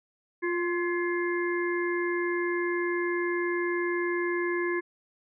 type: harmonic tone with a mistuned harmonic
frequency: 350 Hz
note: F4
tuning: 4 cents sharp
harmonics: 1 / 3 / 5 / 6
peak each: -27 / -36 / -34 / -36 dBFS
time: 0.42-4.81 s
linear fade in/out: 20 ms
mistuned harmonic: 5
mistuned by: -46 cents
effects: none